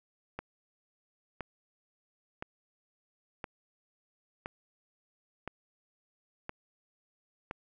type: click train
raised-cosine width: 0.5 ms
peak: -22 dBFS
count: 8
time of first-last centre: 0.39-7.511 s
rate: 0.983 Hz
effects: none